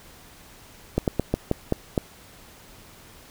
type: slowing click train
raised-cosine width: 2 ms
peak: -7 dBFS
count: 7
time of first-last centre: 0.98-1.978 s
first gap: 98 ms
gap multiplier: 1.21
effects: pink hiss -49 dBFS RMS until 3.3 s